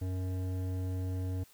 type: tone with hard clipping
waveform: triangle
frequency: 92.5 Hz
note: F#2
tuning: in tune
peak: -34 dBFS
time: 0.01-1.44 s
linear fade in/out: 10 ms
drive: 16 dB
effects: white hiss -61 dBFS RMS until 1.53 s